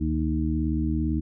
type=harmonic tone with a mistuned harmonic; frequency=77.78 Hz; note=D#2; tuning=in tune; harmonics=1 / 2 / 3 / 4; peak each=-26 / -30 / -29 / -28 dBFS; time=0-1.21 s; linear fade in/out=20 ms; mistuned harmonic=1; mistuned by=-100 cents; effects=none